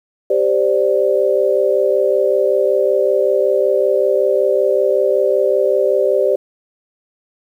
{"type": "chord", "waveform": "sine", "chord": "G suspended fourth", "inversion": "none", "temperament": "just", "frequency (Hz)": [392, 522.7, 588], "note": ["G4", "C5", "D5"], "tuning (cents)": [0, -2, 2], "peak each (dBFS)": -16, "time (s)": [0.3, 6.36], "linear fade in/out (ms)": 5, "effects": ["8-bit"]}